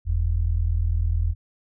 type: tone pair together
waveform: sine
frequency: 44.57 / 84.5 Hz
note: F1 / E2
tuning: +36 / +43 cents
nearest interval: major seventh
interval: 1107 cents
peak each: -22 dBFS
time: 0.05-1.35 s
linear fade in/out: 50 ms
effects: none